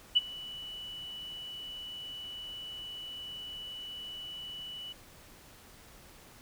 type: tone with ADSR envelope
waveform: sine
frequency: 2960 Hz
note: F#7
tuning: in tune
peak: -18 dBFS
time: 0.15-4.93 s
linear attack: 19 ms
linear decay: 27 ms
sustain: -22 dB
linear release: 10 ms
effects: pink hiss -55 dBFS RMS until 6.41 s